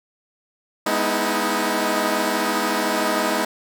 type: chord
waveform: 10% pulse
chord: E major seventh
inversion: first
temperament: equal with one note detuned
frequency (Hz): 207.7 / 246.9 / 311.1 / 324.5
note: G#3 / B3 / D#4 / E4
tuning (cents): 0 / 0 / 0 / -27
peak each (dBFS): -17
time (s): 0.86-3.45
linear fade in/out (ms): 5
effects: none